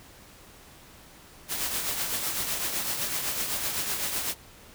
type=noise with tremolo; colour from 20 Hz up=white; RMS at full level=-28 dBFS; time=1.48-4.35 s; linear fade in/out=50 ms; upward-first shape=triangle; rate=7.9 Hz; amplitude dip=50%; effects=pink hiss -51 dBFS RMS until 4.74 s